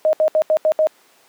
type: tone bursts at uneven times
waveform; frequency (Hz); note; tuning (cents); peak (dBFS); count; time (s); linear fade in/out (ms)
sine; 624; D#5; +5; -11; 6; 0.05-0.13 / 0.2-0.28 / 0.35-0.42 / 0.5-0.57 / 0.65-0.72 / 0.79-0.87; 0
effects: pink hiss -53 dBFS RMS until 1.28 s + high-pass 400 Hz 12 dB/octave